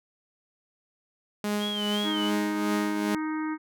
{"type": "tone with tremolo", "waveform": "sawtooth", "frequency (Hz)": 207.7, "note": "G#3", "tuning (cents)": 0, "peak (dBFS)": -21, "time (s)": [1.44, 3.15], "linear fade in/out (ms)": 2, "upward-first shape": "triangle", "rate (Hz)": 2.5, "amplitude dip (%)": 60}
{"type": "tone with vibrato", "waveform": "sine", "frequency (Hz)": 3144, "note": "G7", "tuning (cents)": 4, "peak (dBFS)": -30, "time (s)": [1.59, 2.32], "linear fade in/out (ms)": 50, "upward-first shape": "sine", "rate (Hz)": 2.7, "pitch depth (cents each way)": 100}
{"type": "harmonic tone", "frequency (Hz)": 311.1, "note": "D#4", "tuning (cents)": 0, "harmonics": [1, 3, 4, 5, 6, 7], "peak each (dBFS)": [-28, -38, -40, -42, -44, -45], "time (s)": [2.03, 3.58], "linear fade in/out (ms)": 50}
{"effects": []}